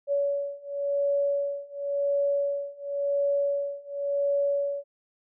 sine beating tone pair, 565 / 565.93 Hz, C#5 / C#5, +33 / +36 cents, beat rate 0.93 Hz, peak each -28 / -27 dBFS, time 0.07-4.84 s, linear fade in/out 50 ms, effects none

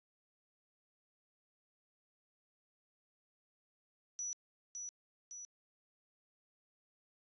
sine tone with echo, 5900 Hz, F#8, 6 cents flat, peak -38 dBFS, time 4.19-4.33 s, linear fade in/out 0 ms, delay 560 ms, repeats 2, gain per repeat -4 dB, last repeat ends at 5.45 s, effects resampled to 16000 Hz

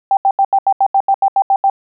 sine tone bursts, 784 Hz, G5, in tune, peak -8 dBFS, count 12, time 0.11-1.699 s, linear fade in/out 2 ms, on 60 ms, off 79 ms, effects none

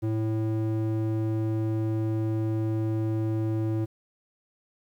square tone with band-pass filter, 110 Hz, A2, in tune, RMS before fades -27 dBFS, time 0.02-3.86 s, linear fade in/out 20 ms, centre 230 Hz, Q 7.5, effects 10-bit

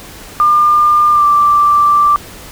sine tone with pitch glide, 1200 to 1173.9 Hz, D6 to D6, +37 to -1 cents, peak -6 dBFS, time 0.4-2.16 s, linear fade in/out 0 ms, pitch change -38 cents, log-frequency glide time 1.12-1.25 s, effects pink hiss -33 dBFS RMS until 2.51 s

